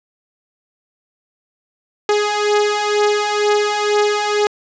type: beating tone pair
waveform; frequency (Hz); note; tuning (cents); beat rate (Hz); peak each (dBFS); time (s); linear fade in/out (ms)
sawtooth; 415.3 / 417.4; G#4 / G#4; 0 / +9; 2.1; -15 / -12; 2.09-4.47; 2
effects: resampled to 16000 Hz + 7-bit